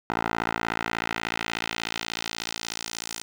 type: tone with band-pass filter sweep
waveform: 10% pulse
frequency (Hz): 56.5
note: A1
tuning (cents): +47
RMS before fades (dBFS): -31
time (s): 0.1-3.22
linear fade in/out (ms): 0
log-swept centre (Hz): 1100 to 7100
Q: 1.1
effects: none